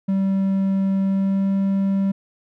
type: tone with pitch glide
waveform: triangle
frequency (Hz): 193.6 to 195.28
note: G3 to G3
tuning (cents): -21 to -6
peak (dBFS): -15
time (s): 0.08-2.12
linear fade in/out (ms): 10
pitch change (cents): +15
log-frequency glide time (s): 1.02-1.53
effects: none